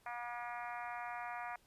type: harmonic tone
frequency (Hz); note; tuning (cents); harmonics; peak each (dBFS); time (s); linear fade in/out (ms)
240; B3; -49; 3 / 4 / 5 / 6 / 7 / 8 / 9 / 10; -45 / -47 / -49 / -51 / -52 / -53 / -54 / -55; 0.06-1.56; 2
effects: pink hiss -70 dBFS RMS until 1.66 s + resampled to 32000 Hz